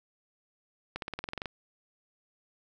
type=accelerating click train; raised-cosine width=0.3 ms; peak=-19 dBFS; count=11; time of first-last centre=0.96-1.458 s; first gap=62 ms; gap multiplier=0.95; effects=none